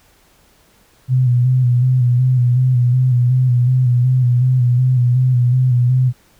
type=tone with vibrato; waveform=sine; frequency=125.3 Hz; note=B2; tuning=25 cents sharp; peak=-10 dBFS; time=1.08-6.13 s; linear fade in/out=50 ms; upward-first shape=square; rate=2.7 Hz; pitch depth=40 cents each way; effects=pink hiss -53 dBFS RMS until 6.39 s